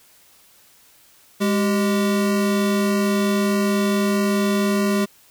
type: tone pair together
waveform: square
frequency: 205.4 / 387.8 Hz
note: G#3 / G4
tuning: -19 / -19 cents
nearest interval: major seventh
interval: 1100 cents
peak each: -19 / -24 dBFS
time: 1.4-5.06 s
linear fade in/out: 20 ms
effects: white hiss -53 dBFS RMS until 5.3 s